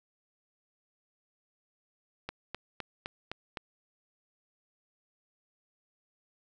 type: click train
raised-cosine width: 0.3 ms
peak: -20 dBFS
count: 6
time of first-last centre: 2.29-3.572 s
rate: 3.9 Hz
effects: none